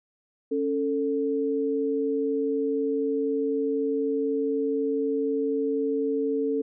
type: tone pair together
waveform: sine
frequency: 276.4 / 444 Hz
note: C#4 / A4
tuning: -5 / +16 cents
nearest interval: minor sixth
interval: 821 cents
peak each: -27 / -25 dBFS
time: 0.51-6.62 s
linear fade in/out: 10 ms
effects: none